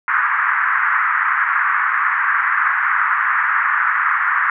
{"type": "band-pass noise", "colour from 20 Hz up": "pink", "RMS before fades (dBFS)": -17, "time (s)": [0.08, 4.5], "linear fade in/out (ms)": 2, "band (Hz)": [1100, 1900], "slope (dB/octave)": 48, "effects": []}